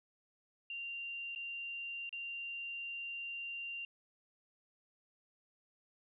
sine tone with dropouts, 2775 Hz, F7, 12 cents flat, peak -40 dBFS, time 0.7-3.85 s, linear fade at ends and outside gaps 2 ms, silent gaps 1.35-1.359 / 2.093-2.127 s, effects none

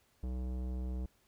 sine tone with tanh clipping, 62.9 Hz, B1, 32 cents sharp, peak -37 dBFS, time 0.23-1.06 s, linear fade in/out 5 ms, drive 17 dB, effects pink hiss -71 dBFS RMS until 1.27 s

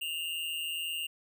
square tone with amplitude modulation, 2809 Hz, F7, 9 cents sharp, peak -31 dBFS, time 0.01-1.07 s, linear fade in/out 10 ms, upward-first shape sine, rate 162 Hz, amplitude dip 60%, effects none

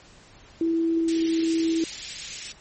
sine tone with pitch glide, 329.9 to 327.2 Hz, E4 to E4, +1 to -13 cents, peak -20 dBFS, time 0.61-1.84 s, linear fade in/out 2 ms, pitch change -14 cents, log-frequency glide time 0.92-1.27 s
white high-pass noise, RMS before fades -33 dBFS, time 1.08-2.52 s, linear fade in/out 2 ms, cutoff 2000 Hz, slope 24 dB/octave
effects pink hiss -51 dBFS RMS until 2.6 s + MP3 32 kbps

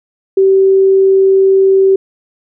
sine tone, 385.6 Hz, G4, 28 cents flat, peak -5 dBFS, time 0.37-1.96 s, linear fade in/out 5 ms, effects none

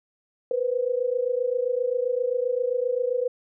sine tone pair together, 482.8 / 510.4 Hz, B4 / C5, -39 / -43 cents, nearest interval minor second, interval 96 cents, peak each -25 dBFS, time 0.51-3.28 s, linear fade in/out 2 ms, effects none

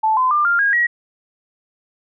sine tone with pitch steps, 875 / 1022.7 / 1195.3 / 1397 / 1632.8 / 1908.4 Hz, A5 / C6 / D6 / F6 / G#6 / A#6, -10 / -40 / +30 / 0 / -30 / +40 cents, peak -13 dBFS, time 0.03-0.87 s, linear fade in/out 10 ms, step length 140 ms, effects none

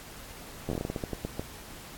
slowing click train, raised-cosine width 2 ms, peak -18 dBFS, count 14, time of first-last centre 0.69-1.395 s, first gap 11 ms, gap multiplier 1.24, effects pink hiss -46 dBFS RMS until 1.97 s + AAC 64 kbps

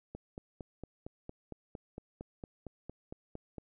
click train, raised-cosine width 2 ms, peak -29 dBFS, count 16, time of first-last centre 0.15-3.582 s, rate 4.37 Hz, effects none

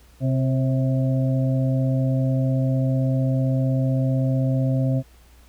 harmonic tone with a mistuned harmonic, 130.81 Hz, C3, in tune, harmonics 1 / 2 / 4 / 5, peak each -19 / -25 / -31 / -33 dBFS, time 0.2-5.03 s, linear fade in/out 50 ms, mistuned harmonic 4, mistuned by +35 cents, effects added 60 Hz sine -49 dBFS peak until 5.48 s + pink hiss -56 dBFS RMS until 5.48 s

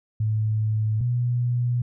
sine tone pair in turn, 108.5 / 121.79 Hz, A2 / B2, -24 / -24 cents, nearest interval major second, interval 200 cents, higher second, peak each -20 dBFS, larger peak neither, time 0.2-1.01 / 1.01-1.82 s, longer neither, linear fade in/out 5 ms, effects none

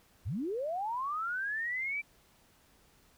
sine linear sweep, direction up, 65.2 to 2349 Hz, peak -32 dBFS, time 0.25-2.02 s, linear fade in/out 20 ms, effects pink hiss -65 dBFS RMS until 3.17 s

